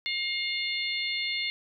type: harmonic tone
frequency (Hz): 712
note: F5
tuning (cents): +33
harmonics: 3 / 4 / 5 / 6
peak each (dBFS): -31 / -36 / -34 / -35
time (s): 0.06-1.5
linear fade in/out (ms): 0
effects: none